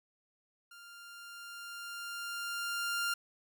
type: tone with level ramp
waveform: sawtooth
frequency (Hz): 1396.9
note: F6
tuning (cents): 0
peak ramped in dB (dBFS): -48 to -27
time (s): 0.71-3.14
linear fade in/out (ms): 5
effects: none